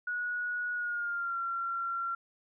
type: tone with pitch glide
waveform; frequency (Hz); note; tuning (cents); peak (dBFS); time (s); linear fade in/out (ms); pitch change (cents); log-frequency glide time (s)
sine; 1459 to 1369.2; F#6 to F6; -25 to -35; -31; 0.07-2.15; 5; -110; 0.74-1.38
effects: none